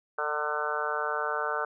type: harmonic tone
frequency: 150 Hz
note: D3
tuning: 37 cents sharp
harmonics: 3 / 4 / 5 / 6 / 7 / 8 / 9 / 10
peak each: -36 / -36 / -38 / -37 / -39 / -35 / -34 / -34 dBFS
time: 0.18-1.65 s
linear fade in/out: 5 ms
effects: none